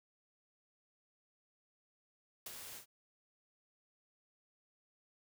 white noise with ADSR envelope, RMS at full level -43 dBFS, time 2.46-2.86 s, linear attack 6 ms, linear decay 17 ms, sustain -6 dB, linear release 98 ms, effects none

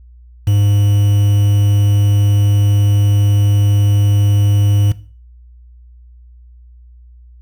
triangle tone with quantisation, 102 Hz, G#2, 31 cents flat, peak -7 dBFS, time 0.47-4.92 s, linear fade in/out 5 ms, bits 5, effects noise-tail reverb RT60 0.4 s tail -17 dB re dry + added 60 Hz sine -38 dBFS peak until 7.41 s

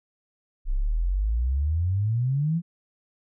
sine exponential sweep, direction up, 30.59 to 174.5 Hz, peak -21 dBFS, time 0.65-2.62 s, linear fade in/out 50 ms, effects none

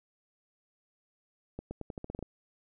accelerating click train, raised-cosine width 2 ms, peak -25 dBFS, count 10, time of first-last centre 1.59-2.227 s, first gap 120 ms, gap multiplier 0.86, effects none

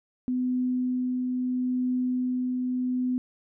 sine tone with tremolo, 251.9 Hz, B3, 34 cents sharp, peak -23 dBFS, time 0.28-3.18 s, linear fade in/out 0 ms, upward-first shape triangle, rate 0.76 Hz, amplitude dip 25%, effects none

